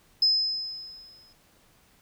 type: tone with exponential decay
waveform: sine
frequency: 5100 Hz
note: D#8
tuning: 42 cents sharp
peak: -16 dBFS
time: 0.22-1.33 s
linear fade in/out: 5 ms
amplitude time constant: 240 ms
effects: tanh soft clip ceiling -12 dBFS + pink hiss -61 dBFS RMS until 2.01 s